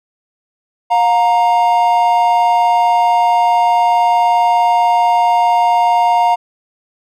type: tone pair together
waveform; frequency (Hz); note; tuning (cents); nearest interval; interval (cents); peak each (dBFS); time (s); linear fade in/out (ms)
triangle; 711.8 / 932.3; F5 / A#5; +33 / 0; perfect fourth; 467; -10; 0.9-6.36; 20
effects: none